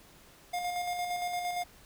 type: tone with tremolo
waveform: square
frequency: 710 Hz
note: F5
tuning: 28 cents sharp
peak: -31 dBFS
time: 0.53-1.64 s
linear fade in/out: 10 ms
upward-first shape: square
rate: 8.7 Hz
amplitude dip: 35%
effects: pink hiss -57 dBFS RMS until 1.85 s